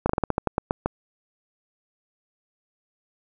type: slowing click train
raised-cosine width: 1 ms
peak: -7 dBFS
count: 11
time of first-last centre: 0.06-0.86 s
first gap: 34 ms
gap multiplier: 1.18
effects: none